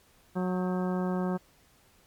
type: harmonic tone with a mistuned harmonic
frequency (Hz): 183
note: F#3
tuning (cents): -19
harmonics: 1 / 2 / 3 / 4 / 5 / 6 / 7 / 9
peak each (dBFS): -28 / -34 / -38 / -40 / -42 / -44 / -45 / -47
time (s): 0.35-1.38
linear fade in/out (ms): 20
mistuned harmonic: 9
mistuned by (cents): -68
effects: pink hiss -62 dBFS RMS until 2.06 s + MP3 96 kbps